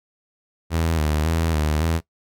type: tone with vibrato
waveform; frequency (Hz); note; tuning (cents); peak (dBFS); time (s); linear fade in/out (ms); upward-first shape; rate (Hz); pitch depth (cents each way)
sawtooth; 79.1; D#2; +29; -15; 0.7-2.01; 50; square; 1.8; 63
effects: noise-tail reverb RT60 0.1 s tail -19 dB re dry